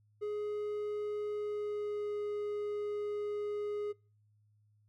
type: tone with pitch glide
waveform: triangle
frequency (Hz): 418.1 to 415.2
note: G#4 to G#4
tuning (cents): +12 to 0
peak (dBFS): -32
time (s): 0.21-3.93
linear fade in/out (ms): 20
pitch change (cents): -12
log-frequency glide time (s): 1.36-2.17
effects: noise-tail reverb RT60 0.4 s tail -26 dB re dry + added 105 Hz sine -66 dBFS peak until 4.88 s